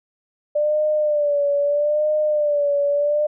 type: tone with vibrato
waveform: sine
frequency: 590 Hz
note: D5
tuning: 8 cents sharp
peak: -16 dBFS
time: 0.55-3.27 s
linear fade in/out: 10 ms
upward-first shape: sine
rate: 0.78 Hz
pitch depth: 58 cents each way
effects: none